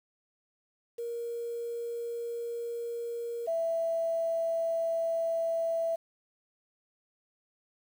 sine tone pair in turn, 469.9 / 661.5 Hz, A#4 / E5, +14 / +6 cents, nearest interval tritone, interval 592 cents, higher second, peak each -33 / -27 dBFS, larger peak second, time 0.98-3.47 / 3.47-5.96 s, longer neither, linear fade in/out 10 ms, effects 9-bit

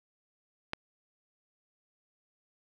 click, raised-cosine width 0.3 ms, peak -16 dBFS, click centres 0.734 s, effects none

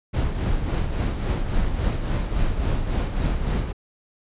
brown noise with tremolo, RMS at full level -20 dBFS, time 0.13-3.73 s, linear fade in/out 20 ms, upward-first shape triangle, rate 3.6 Hz, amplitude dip 60%, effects resampled to 8000 Hz

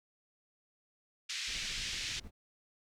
pink band-pass noise, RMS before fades -39 dBFS, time 1.29-2.2 s, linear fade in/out 10 ms, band 2100 to 6400 Hz, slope 24 dB/octave
brown noise with tremolo, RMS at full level -47 dBFS, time 1.47-2.31 s, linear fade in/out 20 ms, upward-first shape square, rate 13 Hz, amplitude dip 50%
effects none

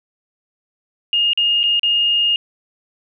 sine tone with dropouts, 2841 Hz, F7, 29 cents sharp, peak -13 dBFS, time 1.13-2.36 s, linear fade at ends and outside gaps 1 ms, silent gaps 1.333-1.375 / 1.632-1.638 / 1.795-1.832 s, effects none

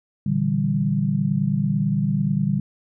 sine chord, E half-diminished seventh, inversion second, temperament equal, 116.54 / 146.83 / 164.81 / 196 Hz, Bb2 / D3 / E3 / G3, 0 / 0 / 0 / 0 cents, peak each -28 / -22 / -28 / -22 dBFS, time 0.26-2.6 s, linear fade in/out 5 ms, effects none

